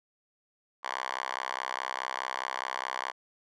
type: tone with high-pass filter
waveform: 5% pulse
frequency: 64.8 Hz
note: C2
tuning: 16 cents flat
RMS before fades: -35 dBFS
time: 0.83-3.12 s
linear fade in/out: 20 ms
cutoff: 1100 Hz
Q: 4.3
effects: low-pass 6000 Hz 12 dB/octave